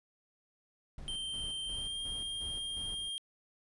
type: noise with tremolo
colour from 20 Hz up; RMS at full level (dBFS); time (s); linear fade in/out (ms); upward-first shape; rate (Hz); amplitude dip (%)
brown; -46; 0.98-3.09; 2; square; 2.8; 65
type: tone with pitch glide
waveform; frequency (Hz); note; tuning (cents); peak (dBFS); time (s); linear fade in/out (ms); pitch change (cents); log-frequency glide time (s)
square; 3136 to 3209; G7 to G7; 0 to +40; -37; 1.08-3.18; 0; +40; 1.67-2
effects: resampled to 24000 Hz